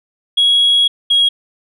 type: tone pair in turn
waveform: sine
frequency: 3322 / 3297 Hz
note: G#7 / G#7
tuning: 0 / -13 cents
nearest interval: unison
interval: 13 cents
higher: first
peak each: -7 dBFS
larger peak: neither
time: 0.37-0.88 / 1.1-1.29 s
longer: first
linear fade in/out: 10 ms
effects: tanh soft clip ceiling -6 dBFS